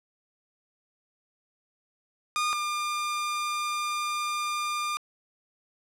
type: tone pair in turn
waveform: sawtooth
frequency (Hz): 1220 / 1201.8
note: D#6 / D6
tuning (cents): -34 / +40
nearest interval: unison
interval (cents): 26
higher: first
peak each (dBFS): -21 / -24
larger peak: first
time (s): 2.36-2.53 / 2.53-4.97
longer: second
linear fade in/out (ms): 0
effects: low-pass 10000 Hz 12 dB/octave